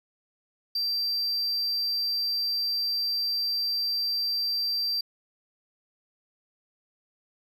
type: tone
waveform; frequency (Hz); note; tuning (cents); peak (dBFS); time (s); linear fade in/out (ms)
triangle; 4700; D8; +1; -24; 0.75-5.01; 5
effects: none